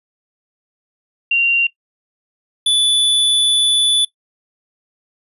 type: tone pair in turn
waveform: sine / square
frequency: 2765 / 3473 Hz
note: F7 / A7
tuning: -18 / -23 cents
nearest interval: major third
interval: 395 cents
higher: second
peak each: -11 / -12 dBFS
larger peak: first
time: 1.31-1.67 / 2.66-4.05 s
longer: second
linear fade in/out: 5 ms
effects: noise-tail reverb RT60 0.1 s tail -19 dB re dry + resampled to 32000 Hz